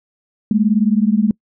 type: beating tone pair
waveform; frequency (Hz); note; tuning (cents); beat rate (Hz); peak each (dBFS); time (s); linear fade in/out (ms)
sine; 205 / 224; G#3 / A3; -22 / +31; 19; -14 / -15; 0.51-1.31; 2
effects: noise-tail reverb RT60 0.1 s tail -26 dB re dry